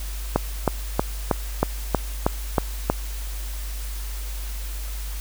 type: click train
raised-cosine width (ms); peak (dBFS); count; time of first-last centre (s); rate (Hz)
1; -3; 9; 0.36-2.9; 3.15
effects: added 50 Hz sine -28 dBFS peak until 5.2 s + white hiss -39 dBFS RMS until 5.2 s